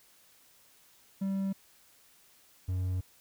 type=tone pair in turn; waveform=triangle; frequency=194.2 / 91.89 Hz; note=G3 / F#2; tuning=-16 / -11 cents; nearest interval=octave + minor second; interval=1295 cents; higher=first; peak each=-27 / -27 dBFS; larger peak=neither; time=1.21-1.53 / 2.68-3.01 s; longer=second; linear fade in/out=10 ms; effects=white hiss -62 dBFS RMS until 3.2 s